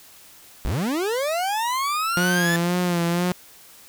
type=linear sweep; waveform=40% pulse; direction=up; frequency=34.84 to 1760 Hz; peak=-21 dBFS; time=0.65-2.56 s; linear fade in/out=0 ms
type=tone with vibrato; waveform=sawtooth; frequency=174.61 Hz; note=F3; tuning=in tune; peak=-16 dBFS; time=2.17-3.32 s; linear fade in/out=0 ms; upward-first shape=sine; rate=2 Hz; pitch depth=51 cents each way
effects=white hiss -48 dBFS RMS until 3.88 s